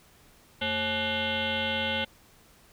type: tone with frequency modulation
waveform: sine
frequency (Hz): 1800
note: A6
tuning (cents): +39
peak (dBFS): -26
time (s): 0.61-2.05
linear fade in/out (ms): 10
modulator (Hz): 315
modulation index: 5.3
effects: pink hiss -58 dBFS RMS until 2.72 s